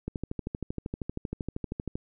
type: click train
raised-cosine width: 3 ms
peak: -19 dBFS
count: 25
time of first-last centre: 0.08-1.955 s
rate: 12.8 Hz
effects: none